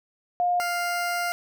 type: tone pair in turn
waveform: sine / 20% pulse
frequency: 710 / 700.2 Hz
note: F5 / F5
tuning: +28 / +4 cents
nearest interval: unison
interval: 24 cents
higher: first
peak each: -20 dBFS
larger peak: neither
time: 0.4-0.6 / 0.6-1.32 s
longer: second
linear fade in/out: 0 ms
effects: none